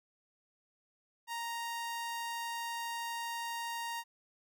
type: tone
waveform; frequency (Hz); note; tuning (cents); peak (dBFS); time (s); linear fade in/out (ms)
sawtooth; 932.3; A#5; 0; -33; 1.27-4.04; 50
effects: none